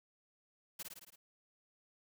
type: noise with echo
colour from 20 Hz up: white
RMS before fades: -43 dBFS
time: 0.79-0.83 s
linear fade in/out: 10 ms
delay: 55 ms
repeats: 6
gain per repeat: -3 dB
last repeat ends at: 1.16 s
effects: none